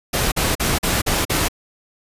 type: noise bursts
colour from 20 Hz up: pink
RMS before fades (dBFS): -19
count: 6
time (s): 0.13-1.485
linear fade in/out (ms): 10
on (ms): 190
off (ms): 43
effects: resampled to 32000 Hz